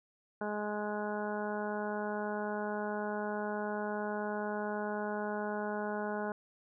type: harmonic tone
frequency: 209.2 Hz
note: G#3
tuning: 13 cents sharp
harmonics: 1 / 2 / 3 / 4 / 5 / 6 / 7 / 8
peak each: -39 / -39 / -40 / -41 / -45 / -53 / -43 / -54 dBFS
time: 0.41-6.32 s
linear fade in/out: 2 ms
effects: none